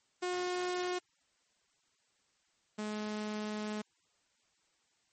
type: tone pair in turn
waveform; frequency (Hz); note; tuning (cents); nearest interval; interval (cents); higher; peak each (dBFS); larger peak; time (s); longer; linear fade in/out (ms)
sawtooth; 360.3 / 212.1; F#4 / G#3; -46 / +37; major sixth; 917; first; -29 / -32; first; 0.22-0.99 / 2.78-3.82; second; 10
effects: white hiss -74 dBFS RMS until 5.12 s + MP3 32 kbps